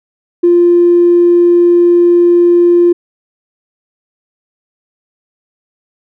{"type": "tone with tanh clipping", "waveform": "triangle", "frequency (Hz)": 348, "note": "F4", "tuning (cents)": -6, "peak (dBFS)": -4, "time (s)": [0.43, 2.93], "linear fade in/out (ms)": 10, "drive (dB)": 4, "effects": []}